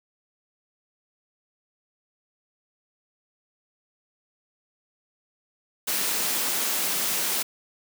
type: high-pass noise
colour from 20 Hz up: white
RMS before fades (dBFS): -26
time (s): 5.87-7.43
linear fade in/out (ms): 10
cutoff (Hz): 160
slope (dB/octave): 48
effects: none